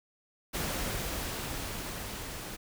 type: noise with level ramp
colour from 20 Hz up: pink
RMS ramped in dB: -33 to -41 dBFS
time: 0.53-2.57 s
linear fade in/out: 20 ms
effects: none